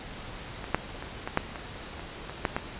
clicks, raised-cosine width 0.5 ms, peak -21 / -7 / -22 / -16 / -7 / -21 / -26 / -23 / -9 / -12 dBFS, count 10, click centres 0.642 / 0.746 / 1.025 / 1.275 / 1.374 / 1.558 / 1.995 / 2.296 / 2.452 / 2.565 s, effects pink hiss -41 dBFS RMS until 2.79 s + resampled to 8000 Hz

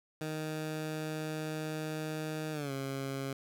15% pulse tone with pitch glide, 155.56 to 136.21 Hz, D#3 to C#3, 0 to -30 cents, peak -29 dBFS, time 0.21-3.33 s, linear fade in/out 2 ms, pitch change -230 cents, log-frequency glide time 2.52-2.72 s, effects none

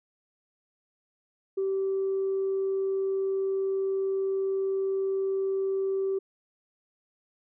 sine tone, 386.8 Hz, G4, 23 cents flat, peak -24 dBFS, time 1.57-6.19 s, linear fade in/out 10 ms, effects tanh soft clip ceiling -21 dBFS

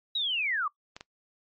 sine linear sweep, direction down, 3908 to 1108 Hz, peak -26 dBFS, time 0.15-0.68 s, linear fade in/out 5 ms
clicks, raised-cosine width 0.2 ms, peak -24 dBFS, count 2, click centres 0.965 / 1.009 s
effects noise-tail reverb RT60 0.1 s tail -22 dB re dry + MP3 32 kbps

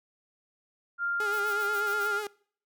sine tone, 1396.9 Hz, F6, in tune, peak -27 dBFS, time 0.98-2.22 s, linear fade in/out 50 ms
sawtooth tone with vibrato, 415.3 Hz, G#4, in tune, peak -29 dBFS, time 1.2-2.27 s, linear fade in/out 2 ms, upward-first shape sine, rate 8.2 Hz, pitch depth 51 cents each way
blue noise bursts, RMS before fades -44 dBFS, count 6, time 1.32-2.083 s, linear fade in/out 20 ms, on 88 ms, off 47 ms
effects noise-tail reverb RT60 0.5 s tail -23 dB re dry

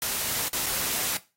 white noise with dropouts, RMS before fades -28 dBFS, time 0.02-1.17 s, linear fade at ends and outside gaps 1 ms, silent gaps 0.483-0.53 / 0.66-0.665 s, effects noise-tail reverb RT60 0.3 s tail -18 dB re dry + AAC 48 kbps

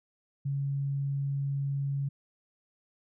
sine tone, 139.3 Hz, C#3, 9 cents sharp, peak -28 dBFS, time 0.45-2.09 s, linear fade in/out 10 ms, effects none

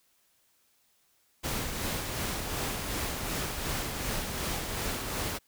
pink noise with tremolo, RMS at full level -32 dBFS, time 1.43-5.39 s, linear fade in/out 20 ms, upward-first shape sine, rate 2.7 Hz, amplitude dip 35%, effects white hiss -69 dBFS RMS until 5.47 s

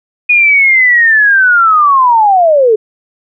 sine linear sweep, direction down, 2471 to 415.3 Hz, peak -4 dBFS, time 0.29-2.76 s, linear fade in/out 10 ms, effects none

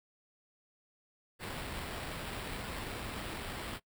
pink noise with sample-and-hold, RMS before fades -41 dBFS, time 1.39-3.8 s, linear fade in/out 50 ms, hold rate 6300 Hz, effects noise-tail reverb RT60 0.1 s tail -21 dB re dry

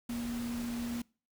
sine tone in noise, 237.3 Hz, A#3, 31 cents sharp, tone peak -34 dBFS, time 0.09-1.02 s, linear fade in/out 5 ms, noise pink, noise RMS -45 dBFS, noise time 0.09-1.02 s, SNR +8 dB, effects noise-tail reverb RT60 0.4 s tail -25 dB re dry

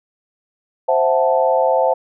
sine chord, F# half-diminished seventh, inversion second, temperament equal, 523.3 / 659.3 / 740 / 880 Hz, C5 / E5 / F#5 / A5, 0 / 0 / 0 / 0 cents, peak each -16 / -18 / -21 / -19 dBFS, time 0.88-1.94 s, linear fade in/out 10 ms, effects none

